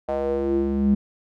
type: tone with band-pass filter sweep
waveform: square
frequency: 68.9 Hz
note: C#2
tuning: 10 cents flat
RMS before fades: -22 dBFS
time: 0.08-0.95 s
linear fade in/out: 10 ms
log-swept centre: 660 to 200 Hz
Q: 4.9
effects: none